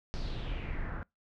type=noise with low-pass filter sweep; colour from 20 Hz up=brown; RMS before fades=-36 dBFS; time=0.14-1.03 s; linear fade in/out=0 ms; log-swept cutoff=5100 to 1400 Hz; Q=4.2; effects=noise-tail reverb RT60 0.2 s tail -25 dB re dry